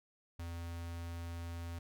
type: tone with notch filter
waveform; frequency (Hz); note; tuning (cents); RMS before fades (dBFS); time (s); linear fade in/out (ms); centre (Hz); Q
square; 84.7; E2; +48; -43; 0.39-1.79; 5; 370; 1.9
effects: none